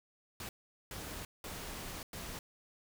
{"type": "noise bursts at uneven times", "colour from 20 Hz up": "pink", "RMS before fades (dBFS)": -44, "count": 4, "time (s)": [[0.4, 0.49], [0.91, 1.25], [1.44, 2.03], [2.13, 2.39]], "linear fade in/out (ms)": 2, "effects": []}